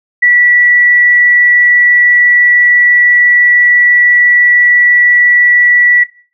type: tone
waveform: sine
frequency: 1951 Hz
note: B6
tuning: 22 cents flat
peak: -4 dBFS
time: 0.22-6.04 s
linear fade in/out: 10 ms
effects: noise-tail reverb RT60 0.4 s tail -17 dB re dry